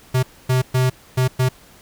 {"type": "tone bursts at uneven times", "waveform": "square", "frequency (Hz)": 128.4, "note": "C3", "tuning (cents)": -32, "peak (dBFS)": -15, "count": 5, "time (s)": [[0.14, 0.23], [0.49, 0.62], [0.74, 0.9], [1.17, 1.28], [1.39, 1.49]], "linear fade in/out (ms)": 10, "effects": ["pink hiss -48 dBFS RMS until 1.81 s"]}